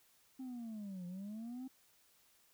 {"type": "linear two-way sweep", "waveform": "sine", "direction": "down then up", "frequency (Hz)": [265, 174, 265], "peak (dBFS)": -40, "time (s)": [0.39, 1.68], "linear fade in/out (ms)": 10, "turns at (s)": 1.06, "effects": ["tanh soft clip ceiling -42 dBFS", "white hiss -70 dBFS RMS until 2.53 s"]}